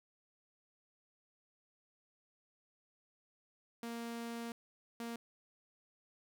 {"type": "tone bursts at uneven times", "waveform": "sawtooth", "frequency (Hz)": 233.1, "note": "A#3", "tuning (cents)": 0, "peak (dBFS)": -37, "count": 2, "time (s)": [[3.83, 4.52], [5, 5.16]], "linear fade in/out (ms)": 2, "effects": []}